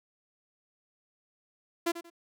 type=tone with echo; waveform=sawtooth; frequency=339.8 Hz; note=F4; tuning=47 cents flat; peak=-22 dBFS; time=1.86-1.92 s; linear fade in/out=10 ms; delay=91 ms; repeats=2; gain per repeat=-12 dB; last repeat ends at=2.102 s; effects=none